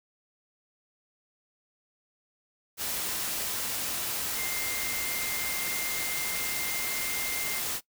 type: tone in noise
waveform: sine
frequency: 2100 Hz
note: C7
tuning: 6 cents sharp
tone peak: -36 dBFS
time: 4.35-7.62 s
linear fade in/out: 50 ms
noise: white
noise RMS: -32 dBFS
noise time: 2.77-7.81 s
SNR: -7 dB
effects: noise-tail reverb RT60 0.1 s tail -20 dB re dry